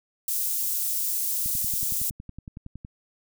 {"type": "high-pass noise", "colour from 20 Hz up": "white", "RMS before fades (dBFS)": -27, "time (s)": [0.28, 2.1], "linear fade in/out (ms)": 2, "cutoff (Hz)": 8400, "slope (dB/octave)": 12}
{"type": "click train", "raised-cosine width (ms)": 5, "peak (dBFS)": -26, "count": 16, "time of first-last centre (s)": [1.46, 2.849], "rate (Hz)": 10.8}
{"effects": []}